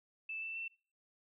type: tone with pitch steps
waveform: sine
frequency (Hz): 2637 / 2661 / 2686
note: E7 / E7 / E7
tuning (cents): 0 / +16 / +32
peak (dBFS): -39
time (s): 0.29-0.68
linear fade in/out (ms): 5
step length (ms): 130
effects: noise-tail reverb RT60 0.4 s tail -23 dB re dry